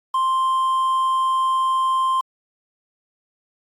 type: tone with quantisation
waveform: triangle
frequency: 1050 Hz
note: C6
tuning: 6 cents sharp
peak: -15 dBFS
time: 0.14-2.21 s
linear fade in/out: 5 ms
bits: 7
effects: AAC 64 kbps